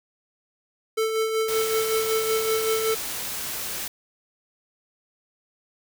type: tone with tremolo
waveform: square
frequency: 442.1 Hz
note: A4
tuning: 8 cents sharp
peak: -21 dBFS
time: 0.97-2.95 s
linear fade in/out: 10 ms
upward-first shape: sine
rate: 5.3 Hz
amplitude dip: 45%
type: noise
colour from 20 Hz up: white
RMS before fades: -31 dBFS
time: 1.48-3.88 s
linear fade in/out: 5 ms
effects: none